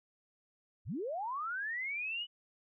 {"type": "linear sweep", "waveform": "sine", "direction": "up", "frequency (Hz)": [57, 2980], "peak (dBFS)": -35, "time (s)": [0.85, 2.27], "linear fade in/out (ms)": 50, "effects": []}